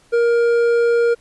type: tone with hard clipping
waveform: triangle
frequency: 470 Hz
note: A#4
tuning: 14 cents sharp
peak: -14 dBFS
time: 0.12-1.15 s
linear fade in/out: 20 ms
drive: 10 dB
effects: pink hiss -54 dBFS RMS until 1.2 s + resampled to 24000 Hz